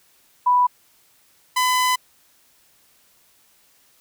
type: tone pair in turn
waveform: sine / sawtooth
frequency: 987.8 / 1006.8 Hz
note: B5 / B5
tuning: 0 / +33 cents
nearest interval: unison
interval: 33 cents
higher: second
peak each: -13 / -13 dBFS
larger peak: neither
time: 0.46-0.67 / 1.56-1.96 s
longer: second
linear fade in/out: 10 ms
effects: white hiss -58 dBFS RMS until 4 s